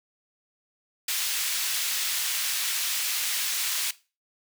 pink high-pass noise, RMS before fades -28 dBFS, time 1.08-3.91 s, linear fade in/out 5 ms, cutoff 2600 Hz, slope 12 dB/octave, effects noise-tail reverb RT60 0.3 s tail -18 dB re dry

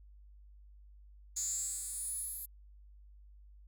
10% pulse tone with high-pass filter sweep, 291.4 Hz, D4, 13 cents flat, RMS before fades -39 dBFS, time 1.36-2.46 s, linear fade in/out 10 ms, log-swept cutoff 6700 to 12000 Hz, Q 8.7, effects added 50 Hz sine -54 dBFS peak until 3.67 s

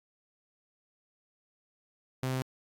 sawtooth tone, 130 Hz, C3, 11 cents flat, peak -26 dBFS, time 2.23-2.42 s, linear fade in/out 0 ms, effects AAC 64 kbps

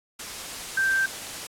sine tone in noise, 1568 Hz, G6, in tune, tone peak -20 dBFS, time 0.77-1.06 s, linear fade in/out 5 ms, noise white, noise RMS -35 dBFS, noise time 0.19-1.47 s, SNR +12 dB, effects low-pass 10000 Hz 12 dB/octave + AAC 64 kbps

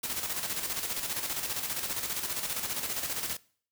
white noise with tremolo, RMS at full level -32 dBFS, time 0.03-3.37 s, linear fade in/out 10 ms, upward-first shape square, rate 15 Hz, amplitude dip 50%, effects noise-tail reverb RT60 0.5 s tail -22 dB re dry

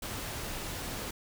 pink noise, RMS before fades -38 dBFS, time 0.02-1.11 s, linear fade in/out 5 ms, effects none

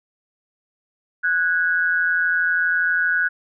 sine tone pair together, 1474 / 1646.4 Hz, F#6 / G#6, -7 / -16 cents, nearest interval major second, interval 191 cents, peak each -18 / -22 dBFS, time 1.23-3.29 s, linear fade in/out 20 ms, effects none

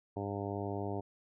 harmonic tone, 100.4 Hz, G2, 42 cents sharp, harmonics 1 / 2 / 3 / 4 / 5 / 6 / 7 / 8 / 9, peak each -40 / -44 / -42 / -41 / -47 / -46 / -44 / -49 / -48 dBFS, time 0.16-1.01 s, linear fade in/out 10 ms, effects none

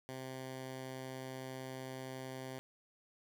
10% pulse tone, 130.81 Hz, C3, in tune, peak -35 dBFS, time 0.09-2.59 s, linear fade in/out 0 ms, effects none

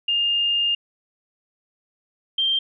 sine tone pair in turn, 2818 / 3163 Hz, F7 / G7, +15 / +15 cents, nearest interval major second, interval 200 cents, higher second, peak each -18 dBFS, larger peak neither, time 0.08-0.75 / 2.38-2.59 s, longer first, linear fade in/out 5 ms, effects none

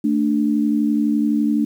sine tone pair together, 221.8 / 293.7 Hz, A3 / D4, +14 / 0 cents, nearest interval perfect fourth, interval 486 cents, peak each -18 dBFS, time 0.04-1.65 s, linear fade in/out 5 ms, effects 8-bit

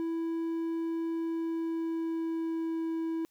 triangle tone with pitch glide, 329.9 to 326.7 Hz, E4 to E4, +1 to -15 cents, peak -28 dBFS, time 0-3.25 s, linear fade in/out 0 ms, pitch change -16 cents, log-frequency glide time 1.12-2.92 s, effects white hiss -73 dBFS RMS until 3.3 s

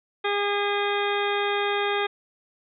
harmonic tone with a mistuned harmonic, 406.9 Hz, G#4, 35 cents flat, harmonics 1 / 2 / 3 / 4 / 5 / 6 / 8 / 9, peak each -26 / -29 / -31 / -32 / -33 / -34 / -35 / -36 dBFS, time 0.24-2.07 s, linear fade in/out 10 ms, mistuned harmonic 6, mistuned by +23 cents, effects none

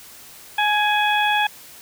harmonic tone with a mistuned harmonic, 840 Hz, G#5, 19 cents sharp, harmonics 1 / 2 / 3 / 4, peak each -19 / -22 / -24 / -25 dBFS, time 0.58-1.47 s, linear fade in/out 5 ms, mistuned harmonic 2, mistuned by -19 cents, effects white hiss -43 dBFS RMS until 1.81 s

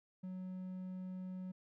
triangle tone, 185 Hz, F#3, in tune, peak -40 dBFS, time 0.23-1.52 s, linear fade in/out 10 ms, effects none

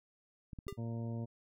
clicks, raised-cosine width 5 ms, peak -33 dBFS, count 4, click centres 0.532 / 0.588 / 0.668 / 0.726 s
square tone with exponential decay, 399.9 Hz, G4, 35 cents sharp, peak -37 dBFS, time 0.68-0.79 s, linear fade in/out 2 ms, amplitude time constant 22 ms
harmonic tone, 115.6 Hz, A#2, 14 cents flat, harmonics 1 / 2 / 3 / 4 / 5 / 6 / 8, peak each -38 / -42 / -51 / -52 / -52 / -57 / -59 dBFS, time 0.77-1.26 s, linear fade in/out 20 ms
effects none

